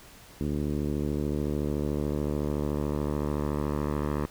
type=tone with low-pass filter sweep; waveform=10% pulse; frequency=73.7 Hz; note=D2; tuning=7 cents sharp; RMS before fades=-29 dBFS; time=0.41-4.26 s; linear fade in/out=0 ms; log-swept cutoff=320 to 1300 Hz; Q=1.1; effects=pink hiss -51 dBFS RMS until 4.3 s